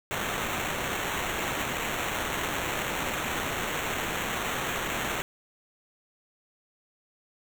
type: noise with sample-and-hold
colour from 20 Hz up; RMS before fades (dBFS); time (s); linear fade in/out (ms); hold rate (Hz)
violet; -31; 0.11-5.22; 0; 4900
effects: none